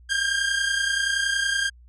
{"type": "tone pair together", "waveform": "sawtooth", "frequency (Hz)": [1589.4, 1620], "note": ["G6", "G#6"], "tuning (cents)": [23, -43], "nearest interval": "unison", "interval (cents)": 34, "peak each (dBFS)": -21, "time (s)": [0.09, 1.7], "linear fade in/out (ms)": 20, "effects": ["added 60 Hz sine -47 dBFS peak until 1.88 s", "resampled to 22050 Hz"]}